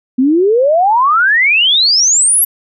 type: exponential sweep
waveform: sine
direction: up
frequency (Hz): 246.9 to 11840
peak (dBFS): -7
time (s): 0.18-2.45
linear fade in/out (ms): 10
effects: none